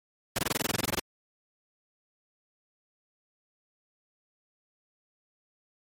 pink noise bursts, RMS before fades -27 dBFS, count 14, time 0.36-0.996 s, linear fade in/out 2 ms, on 25 ms, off 22 ms, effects high-pass 100 Hz 12 dB/octave + MP3 64 kbps

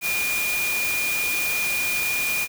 sine tone in noise, 2427 Hz, D#7, 44 cents flat, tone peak -23 dBFS, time 0.01-2.48 s, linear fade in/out 50 ms, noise white, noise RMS -28 dBFS, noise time 0.01-2.48 s, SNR +2 dB, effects none

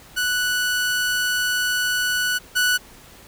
sawtooth tone pair in turn, 1480 / 1480 Hz, F#6 / F#6, 0 / 0 cents, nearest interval unison, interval 0 cents, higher neither, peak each -16 / -13 dBFS, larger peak second, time 0.16-2.39 / 2.55-2.78 s, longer first, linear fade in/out 20 ms, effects pink hiss -46 dBFS RMS until 3.27 s

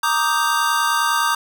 square chord, Eb major seventh, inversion second, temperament equal, 932.3 / 1174.7 / 1244.5 / 1568 Hz, Bb5 / D6 / Eb6 / G6, 0 / 0 / 0 / 0 cents, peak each -23 dBFS, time 0.03-1.35 s, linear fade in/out 5 ms, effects none

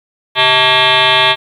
sine tone with frequency modulation, 2147 Hz, C7, 44 cents sharp, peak -6 dBFS, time 0.35-1.36 s, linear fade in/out 50 ms, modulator 251 Hz, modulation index 6.2, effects tanh soft clip ceiling -2 dBFS + 8-bit

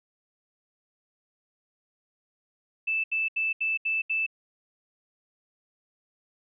sine tone bursts, 2637 Hz, E7, in tune, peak -24 dBFS, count 6, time 2.87-4.265 s, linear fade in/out 10 ms, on 170 ms, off 75 ms, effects none

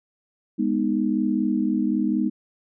sine chord, G# minor, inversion none, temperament equal with one note detuned, 206 / 246.9 / 311.1 Hz, G#3 / B3 / D#4, -14 / 0 / 0 cents, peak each -24 dBFS, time 0.58-2.3 s, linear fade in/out 20 ms, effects none

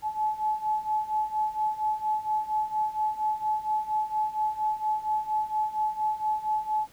sine beating tone pair, 856 / 860.3 Hz, A5 / A5, -48 / -39 cents, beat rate 4.3 Hz, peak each -30 / -27 dBFS, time 0.02-6.88 s, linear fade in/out 50 ms, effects pink hiss -56 dBFS RMS until 6.92 s

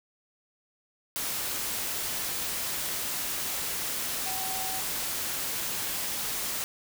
sine tone in noise, 759 Hz, F#5, 44 cents sharp, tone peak -37 dBFS, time 4.26-4.8 s, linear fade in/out 0 ms, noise white, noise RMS -32 dBFS, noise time 1.16-6.64 s, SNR -8 dB, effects none

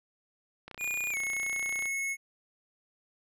click train, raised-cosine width 0.3 ms, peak -27 dBFS, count 37, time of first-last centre 0.68-1.856 s, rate 30.6 Hz
square tone with pitch glide, 2441 to 2187 Hz, D#7 to C#7, -34 to -24 cents, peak -31 dBFS, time 0.78-2.17 s, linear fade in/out 50 ms, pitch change -190 cents, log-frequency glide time 1.11-1.16 s
effects none

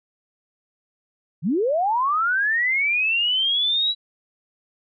sine linear sweep, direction up, 130.81 to 3934 Hz, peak -18 dBFS, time 1.42-3.95 s, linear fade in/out 50 ms, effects none

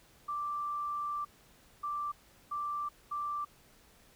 sine tone bursts at uneven times, 1174.7 Hz, D6, in tune, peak -33 dBFS, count 4, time 0.28-1.25 / 1.83-2.12 / 2.51-2.89 / 3.11-3.45 s, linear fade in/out 10 ms, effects pink hiss -62 dBFS RMS until 4.15 s

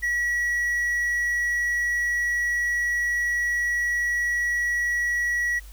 triangle tone, 1928 Hz, B6, 42 cents flat, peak -20 dBFS, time 0.02-5.6 s, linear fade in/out 20 ms, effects added 50 Hz sine -40 dBFS peak until 5.72 s + white hiss -52 dBFS RMS until 5.72 s

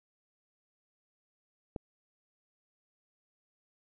click, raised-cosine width 2 ms, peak -23 dBFS, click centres 1.762 s, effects none

